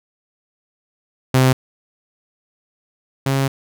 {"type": "tone pair in turn", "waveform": "sawtooth", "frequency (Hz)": [130, 135.81], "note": ["C3", "C#3"], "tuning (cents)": [-11, -35], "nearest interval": "minor second", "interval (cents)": 76, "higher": "second", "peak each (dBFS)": [-7, -12], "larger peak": "first", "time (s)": [[1.34, 1.53], [3.26, 3.48]], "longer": "second", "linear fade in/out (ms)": 5, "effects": []}